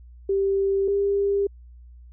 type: tone pair in turn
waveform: sine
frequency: 392 / 400 Hz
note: G4 / G4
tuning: 0 / +35 cents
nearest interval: unison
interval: 35 cents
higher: second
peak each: -19 dBFS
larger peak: neither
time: 0.29-0.88 / 0.88-1.47 s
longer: neither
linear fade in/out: 5 ms
effects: added 60 Hz sine -43 dBFS peak until 2.12 s